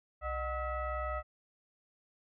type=tone with frequency modulation; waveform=sine; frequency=611 Hz; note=D#5; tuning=32 cents flat; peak=-33 dBFS; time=0.21-1.23 s; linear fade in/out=50 ms; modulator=674 Hz; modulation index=1.5; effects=none